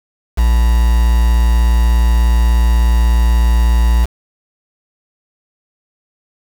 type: tone with quantisation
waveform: triangle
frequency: 58.27 Hz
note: A#1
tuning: in tune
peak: -6 dBFS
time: 0.37-4.06 s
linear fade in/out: 20 ms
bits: 4
effects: none